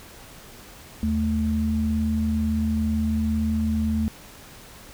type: tone pair together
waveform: sine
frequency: 79.28 / 220 Hz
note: D#2 / A3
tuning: +33 / 0 cents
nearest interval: octave + tritone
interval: 1767 cents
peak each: -25 / -22 dBFS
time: 1.03-4.08 s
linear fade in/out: 0 ms
effects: pink hiss -45 dBFS RMS until 4.93 s